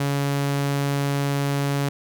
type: tone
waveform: sawtooth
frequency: 140.9 Hz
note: C#3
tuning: 29 cents sharp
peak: -17 dBFS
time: 0-1.89 s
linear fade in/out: 5 ms
effects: none